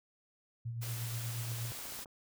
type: tone with tremolo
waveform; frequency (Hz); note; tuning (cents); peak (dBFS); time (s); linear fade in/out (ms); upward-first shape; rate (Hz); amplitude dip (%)
sine; 116.54; A#2; 0; -35; 0.65-1.72; 10; sine; 8.4; 40
type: noise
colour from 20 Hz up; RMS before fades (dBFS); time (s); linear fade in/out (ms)
white; -44; 0.81-2.05; 20
type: click train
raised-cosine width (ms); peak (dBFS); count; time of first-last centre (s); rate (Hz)
1; -38; 10; 1.45-2.058; 14.8
effects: none